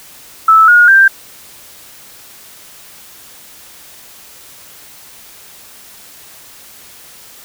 sine tone with pitch steps, 1311 / 1437.9 / 1577.2 Hz, E6 / F#6 / G6, -10 / -50 / +10 cents, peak -3 dBFS, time 0.48-1.08 s, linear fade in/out 5 ms, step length 200 ms, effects white hiss -38 dBFS RMS until 7.44 s

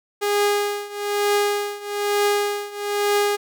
sawtooth tone with tremolo, 410.1 Hz, G#4, 22 cents flat, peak -12 dBFS, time 0.21-3.37 s, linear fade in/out 20 ms, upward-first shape triangle, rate 1.1 Hz, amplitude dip 90%, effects none

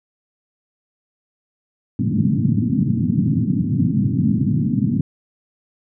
white band-pass noise, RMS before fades -18 dBFS, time 1.99-5.01 s, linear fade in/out 2 ms, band 100 to 260 Hz, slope 48 dB/octave, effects none

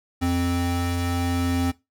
square tone pair together, 87.42 / 261.6 Hz, F2 / C4, +2 / 0 cents, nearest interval octave + perfect fifth, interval 1898 cents, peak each -25 / -25 dBFS, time 0.21-1.72 s, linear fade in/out 20 ms, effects noise-tail reverb RT60 0.2 s tail -18 dB re dry

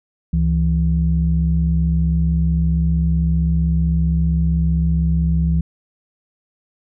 sine tone pair together, 69.29 / 164.81 Hz, C#2 / E3, 0 / 0 cents, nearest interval octave + minor third, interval 1500 cents, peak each -16 dBFS, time 0.33-5.61 s, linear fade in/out 5 ms, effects tanh soft clip ceiling -6 dBFS

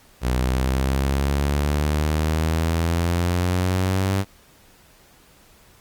sawtooth exponential sweep, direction up, 61.74 to 98 Hz, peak -15 dBFS, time 0.21-4.25 s, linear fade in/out 50 ms, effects pink hiss -53 dBFS RMS until 5.8 s + Opus 48 kbps

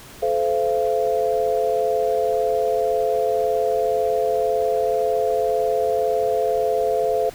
sine tone cluster, 433.1 / 515 / 683 Hz, A4 / C5 / F5, -27 / -28 / -39 cents, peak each -22 dBFS, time 0.22-7.3 s, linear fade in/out 10 ms, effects pink hiss -42 dBFS RMS until 7.34 s

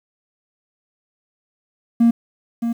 triangle tone with echo, 233 Hz, A#3, 1 cent flat, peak -7 dBFS, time 2-2.11 s, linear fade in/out 10 ms, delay 620 ms, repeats 1, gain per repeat -9 dB, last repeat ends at 2.73 s, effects tanh soft clip ceiling -5 dBFS + 8-bit

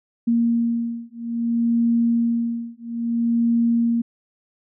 sine beating tone pair, 233.1 / 233.7 Hz, A#3 / A#3, 0 / +5 cents, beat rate 0.6 Hz, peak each -21 dBFS, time 0.27-4.02 s, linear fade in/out 10 ms, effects none

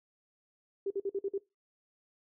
sine tone bursts, 394.5 Hz, G4, 11 cents sharp, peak -30 dBFS, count 6, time 0.86-1.38 s, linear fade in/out 5 ms, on 45 ms, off 50 ms, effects noise-tail reverb RT60 0.2 s tail -19 dB re dry

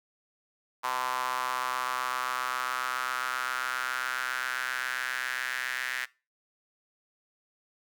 sawtooth tone with high-pass filter sweep, 127.4 Hz, C3, 46 cents flat, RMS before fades -32 dBFS, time 0.83-6.06 s, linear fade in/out 20 ms, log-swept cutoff 1000 to 1800 Hz, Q 4.3, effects noise-tail reverb RT60 0.3 s tail -22 dB re dry

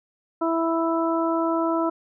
harmonic tone, 329.6 Hz, E4, in tune, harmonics 1 / 2 / 3 / 4, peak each -23 / -26 / -28 / -29 dBFS, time 0.41-1.9 s, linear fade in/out 10 ms, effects none

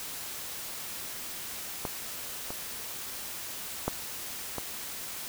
clicks, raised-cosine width 1 ms, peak -17 / -22 / -13 / -19 dBFS, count 4, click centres 1.852 / 2.505 / 3.88 / 4.583 s, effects white hiss -39 dBFS RMS until 5.28 s

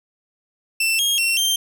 sawtooth tone with pitch steps, 2675 / 3254 / 2718 / 3158 Hz, E7 / G#7 / F7 / G7, +25 / -36 / -48 / +12 cents, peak -14 dBFS, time 0.8-1.56 s, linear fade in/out 5 ms, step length 190 ms, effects none

